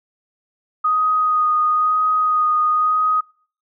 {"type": "tone with vibrato", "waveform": "sine", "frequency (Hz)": 1244.5, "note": "D#6", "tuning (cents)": 0, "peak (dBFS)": -14, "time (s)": [0.84, 3.21], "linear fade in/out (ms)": 10, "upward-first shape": "sine", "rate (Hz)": 1, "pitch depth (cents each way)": 14, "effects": ["noise-tail reverb RT60 0.5 s tail -25 dB re dry"]}